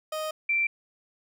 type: tone pair in turn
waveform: 30% pulse / sine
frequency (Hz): 622.3 / 2349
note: D#5 / D7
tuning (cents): 0 / 0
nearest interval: octave + major seventh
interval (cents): 2300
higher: second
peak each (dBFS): -27 / -22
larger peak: second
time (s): 0.12-0.31 / 0.49-0.67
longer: first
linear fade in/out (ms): 5
effects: none